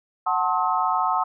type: chord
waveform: sine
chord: F# diminished seventh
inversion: none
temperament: just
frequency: 740 / 888 / 1065.6 / 1278.7 Hz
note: F#5 / A5 / C6 / Eb6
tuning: 0 / +16 / +31 / +47 cents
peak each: -25 dBFS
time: 0.26-1.24 s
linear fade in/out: 10 ms
effects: none